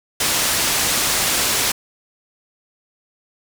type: low-pass noise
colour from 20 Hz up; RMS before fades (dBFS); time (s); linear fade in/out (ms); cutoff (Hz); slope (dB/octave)
white; -19; 0.2-1.72; 5; 9800; 12
effects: none

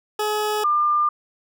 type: tone pair in turn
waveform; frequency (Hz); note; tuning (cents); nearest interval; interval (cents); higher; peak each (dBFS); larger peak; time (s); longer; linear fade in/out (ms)
20% pulse / sine; 423.7 / 1198.4; G#4 / D6; +35 / +35; octave + tritone; 1800; second; -16; neither; 0.19-0.64 / 0.64-1.09; neither; 5
effects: none

